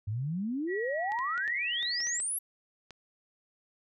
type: exponential sweep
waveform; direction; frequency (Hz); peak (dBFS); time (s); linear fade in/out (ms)
sine; up; 98 to 11620; -30; 0.07-2.39; 10
type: tone with vibrato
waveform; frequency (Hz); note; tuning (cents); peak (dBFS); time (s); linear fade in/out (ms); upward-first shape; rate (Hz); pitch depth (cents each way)
sine; 1919; A#6; +50; -35; 0.67-2.21; 50; sine; 3.4; 13
type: clicks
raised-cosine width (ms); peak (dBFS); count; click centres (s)
0.2; -29; 9; 1.12 / 1.189 / 1.378 / 1.478 / 1.828 / 2.004 / 2.07 / 2.201 / 2.907
effects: none